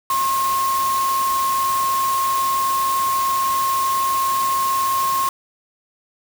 sine tone in noise, 1074 Hz, C6, 45 cents sharp, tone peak -17 dBFS, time 0.1-5.29 s, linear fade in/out 2 ms, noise white, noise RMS -28 dBFS, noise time 0.1-5.29 s, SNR +8 dB, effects none

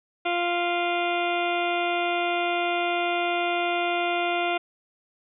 harmonic tone, 348.6 Hz, F4, 3 cents flat, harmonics 1 / 2 / 3 / 4 / 6 / 7 / 8 / 9 / 10, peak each -29 / -26 / -37 / -32 / -34 / -33 / -35 / -42 / -38 dBFS, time 0.25-4.58 s, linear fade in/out 10 ms, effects none

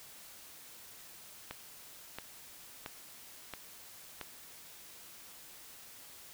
click train, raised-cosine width 0.3 ms, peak -24 dBFS, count 5, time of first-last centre 1.51-4.213 s, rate 1.48 Hz, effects white hiss -53 dBFS RMS until 6.33 s

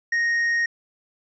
sine tone with tanh clipping, 1864.7 Hz, A#6, in tune, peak -20 dBFS, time 0.12-0.66 s, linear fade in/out 5 ms, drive 4 dB, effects resampled to 16000 Hz

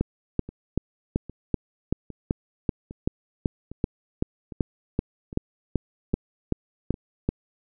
two click trains, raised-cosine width 3 ms, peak -9 / -24 dBFS, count 20 / 9, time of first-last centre 0.01-7.29 / 0.49-6.942 s, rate 2.61 / 1.24 Hz, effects none

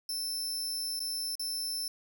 sawtooth tone with dropouts, 5310 Hz, E8, 12 cents sharp, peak -30 dBFS, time 0.09-1.88 s, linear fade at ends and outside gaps 2 ms, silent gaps 0.994-1.002 / 1.354-1.395 s, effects none

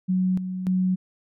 sine tone with tremolo, 185 Hz, F#3, in tune, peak -19 dBFS, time 0.08-0.96 s, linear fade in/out 20 ms, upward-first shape square, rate 1.7 Hz, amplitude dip 60%, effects none

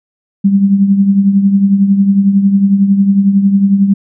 sine tone with tremolo, 197.6 Hz, G3, 14 cents sharp, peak -3 dBFS, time 0.44-3.94 s, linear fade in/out 10 ms, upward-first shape triangle, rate 11 Hz, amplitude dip 65%, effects none

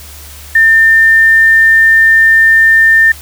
sine tone, 1800 Hz, A6, 39 cents sharp, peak -3 dBFS, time 0.55-3.12 s, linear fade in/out 5 ms, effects added 73 Hz sine -32 dBFS peak until 3.21 s + white hiss -33 dBFS RMS until 3.21 s

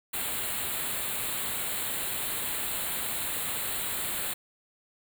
white band-stop noise, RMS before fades -32 dBFS, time 0.13-4.34 s, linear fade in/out 10 ms, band 4300 to 7300 Hz, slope 96 dB/octave, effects none

